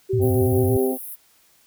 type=tone with pitch glide; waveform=sine; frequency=382.8 to 392.2 Hz; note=G4 to G4; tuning=-41 to +1 cents; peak=-20 dBFS; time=0.09-0.93 s; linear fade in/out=20 ms; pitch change=+42 cents; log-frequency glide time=0.64-0.7 s
type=tone with vibrato; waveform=sine; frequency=105.7 Hz; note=G#2; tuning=31 cents sharp; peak=-19 dBFS; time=0.13-0.77 s; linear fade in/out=5 ms; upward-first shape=square; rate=8.9 Hz; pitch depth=170 cents each way
type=harmonic tone; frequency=129.5 Hz; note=C3; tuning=17 cents flat; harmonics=2 / 3 / 4 / 5 / 6; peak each=-24 / -30 / -30 / -37 / -34 dBFS; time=0.19-0.98 s; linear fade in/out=50 ms
type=high-pass noise; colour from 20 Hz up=pink; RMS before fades=-35 dBFS; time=0.21-1.16 s; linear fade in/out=20 ms; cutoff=10000 Hz; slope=96 dB/octave
effects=white hiss -58 dBFS RMS until 1.66 s